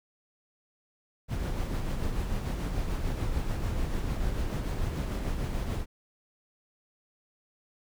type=noise with tremolo; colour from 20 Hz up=brown; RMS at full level=-29 dBFS; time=1.28-5.86 s; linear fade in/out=50 ms; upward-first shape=sine; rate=6.8 Hz; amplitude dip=35%; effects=none